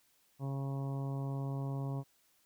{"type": "harmonic tone", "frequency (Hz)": 137.1, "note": "C#3", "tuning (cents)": -19, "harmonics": [1, 2, 3, 4, 5, 6, 7, 8], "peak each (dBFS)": [-35, -44, -49, -51, -51, -56, -53, -56], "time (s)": [0.39, 2.04], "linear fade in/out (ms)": 50, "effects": ["white hiss -71 dBFS RMS until 2.45 s"]}